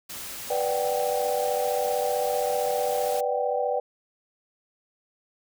white noise, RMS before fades -37 dBFS, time 0.09-3.21 s, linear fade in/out 10 ms
sine chord, G major seventh, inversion first, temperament equal with one note detuned, 493.9 / 587.3 / 748.6 / 784 Hz, B4 / D5 / F#5 / G5, 0 / 0 / +20 / 0 cents, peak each -27 / -28 / -33 / -29 dBFS, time 0.5-3.8 s, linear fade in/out 5 ms
effects none

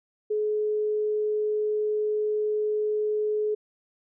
sine tone, 424.6 Hz, G#4, 38 cents sharp, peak -23 dBFS, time 0.3-3.55 s, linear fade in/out 10 ms, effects none

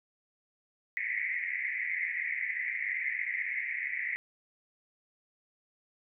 pink band-pass noise, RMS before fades -34 dBFS, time 0.97-4.16 s, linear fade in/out 0 ms, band 1900 to 2200 Hz, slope 96 dB/octave, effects none

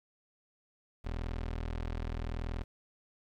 25% pulse tone, 40.75 Hz, E1, 19 cents flat, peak -31 dBFS, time 1.04-2.64 s, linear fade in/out 20 ms, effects low-pass 4000 Hz 12 dB/octave + 10-bit

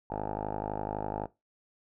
5% pulse tone with low-pass filter, 51.91 Hz, G#1, in tune, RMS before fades -35 dBFS, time 0.1-1.26 s, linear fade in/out 5 ms, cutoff 870 Hz, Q 8.4, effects noise-tail reverb RT60 0.2 s tail -18 dB re dry

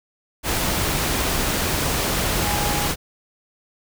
sine tone in noise, 824 Hz, G#5, 14 cents flat, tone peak -27 dBFS, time 2.4-2.9 s, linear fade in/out 50 ms, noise pink, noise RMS -22 dBFS, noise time 0.43-2.96 s, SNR -8 dB, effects none

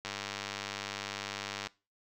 click train, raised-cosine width 0.2 ms, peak -19 dBFS, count 163, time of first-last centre 0.05-1.67 s, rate 100 Hz, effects noise-tail reverb RT60 0.3 s tail -21 dB re dry

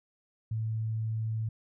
sine tone, 110.8 Hz, A2, 13 cents sharp, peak -29 dBFS, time 0.51-1.49 s, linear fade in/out 5 ms, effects none

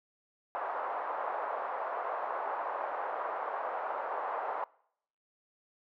white band-pass noise, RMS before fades -36 dBFS, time 0.55-4.64 s, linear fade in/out 0 ms, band 560 to 1100 Hz, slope 24 dB/octave, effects noise-tail reverb RT60 0.7 s tail -24 dB re dry

